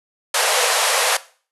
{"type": "band-pass noise", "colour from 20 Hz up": "pink", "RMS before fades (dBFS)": -18, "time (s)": [0.34, 1.17], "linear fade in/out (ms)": 5, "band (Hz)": [460, 12000], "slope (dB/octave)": 96, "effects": ["noise-tail reverb RT60 0.4 s tail -17 dB re dry"]}